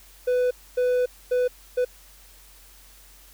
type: tone bursts at uneven times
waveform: triangle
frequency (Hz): 497.6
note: B4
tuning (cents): +13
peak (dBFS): -17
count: 4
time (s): 0.27-0.51 / 0.77-1.06 / 1.31-1.48 / 1.77-1.85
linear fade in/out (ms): 10
effects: added 46 Hz sine -52 dBFS peak until 3.33 s + white hiss -52 dBFS RMS until 3.33 s